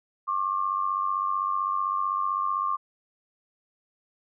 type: tone pair together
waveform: sine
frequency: 1081.3 / 1177 Hz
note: C#6 / D6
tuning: -43 / +3 cents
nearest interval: minor second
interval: 146 cents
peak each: -27 dBFS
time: 0.27-2.77 s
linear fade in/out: 20 ms
effects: none